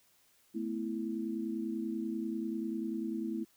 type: chord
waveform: sine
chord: A suspended second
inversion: none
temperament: equal with one note detuned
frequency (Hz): 220 / 250.2 / 329.6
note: A3 / B3 / E4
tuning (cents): 0 / +23 / 0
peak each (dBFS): -37 / -40 / -37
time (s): 0.54-3.45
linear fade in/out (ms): 20
effects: white hiss -68 dBFS RMS until 3.56 s